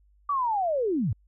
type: linear sweep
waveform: sine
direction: down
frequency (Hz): 1174.7 to 83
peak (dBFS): -23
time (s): 0.29-1.13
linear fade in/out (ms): 5
effects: added 50 Hz sine -58 dBFS peak until 1.27 s